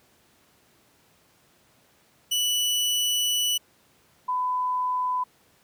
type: tone pair in turn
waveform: sawtooth / sine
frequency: 2960 / 1002.4 Hz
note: F#7 / B5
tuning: 0 / +25 cents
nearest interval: octave + perfect fifth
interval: 1875 cents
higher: first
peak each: -19 / -23 dBFS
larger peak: first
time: 2.31-3.58 / 4.28-5.24 s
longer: first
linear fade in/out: 10 ms
effects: pink hiss -61 dBFS RMS until 5.63 s + high-pass 100 Hz 12 dB/octave